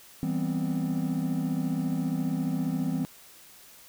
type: chord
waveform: triangle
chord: C major seventh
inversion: first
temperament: equal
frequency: 164.81 / 196 / 246.9 / 261.6 Hz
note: E3 / G3 / B3 / C4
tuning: 0 / 0 / 0 / 0 cents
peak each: -28 / -31 / -31 / -28 dBFS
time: 0.23-3.05 s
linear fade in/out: 0 ms
effects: tanh soft clip ceiling -17 dBFS + white hiss -52 dBFS RMS until 3.88 s